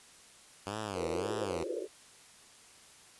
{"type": "tone with vibrato", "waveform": "5% pulse", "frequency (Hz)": 94.5, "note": "F#2", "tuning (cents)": 37, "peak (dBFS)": -25, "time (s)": [0.66, 1.64], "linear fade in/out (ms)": 10, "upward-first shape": "sine", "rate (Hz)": 1.8, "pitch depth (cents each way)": 250}
{"type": "band-pass noise", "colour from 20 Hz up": "white", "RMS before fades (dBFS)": -37, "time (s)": [0.94, 1.88], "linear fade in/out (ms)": 50, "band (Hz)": [330, 550], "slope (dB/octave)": 96}
{"effects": ["white hiss -57 dBFS RMS until 3.19 s", "resampled to 24000 Hz"]}